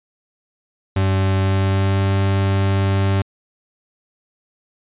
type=tone with pitch glide; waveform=40% pulse; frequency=96 to 97.57 Hz; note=G2 to G2; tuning=-36 to -8 cents; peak=-14 dBFS; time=0.96-3.22 s; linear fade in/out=5 ms; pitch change=+28 cents; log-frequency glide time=1.35-2.06 s; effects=resampled to 8000 Hz